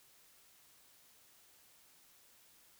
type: silence
effects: white hiss -65 dBFS RMS until 2.79 s